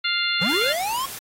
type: harmonic tone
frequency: 698.5 Hz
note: F5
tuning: in tune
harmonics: 2 / 3 / 4 / 5 / 6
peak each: -27 / -27 / -27 / -27 / -27 dBFS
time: 0.04-0.73 s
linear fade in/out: 10 ms
type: linear sweep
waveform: square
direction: up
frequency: 148.2 to 1108.7 Hz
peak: -24 dBFS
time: 0.41-1.06 s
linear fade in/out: 10 ms
type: noise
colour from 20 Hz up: white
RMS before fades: -35 dBFS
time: 0.48-1.19 s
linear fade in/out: 10 ms
effects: AAC 48 kbps